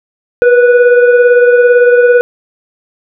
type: tone with frequency modulation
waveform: sine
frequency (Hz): 485.1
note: B4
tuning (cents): -31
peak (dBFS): -3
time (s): 0.42-2.21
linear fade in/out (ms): 0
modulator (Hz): 988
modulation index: 0.65
effects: none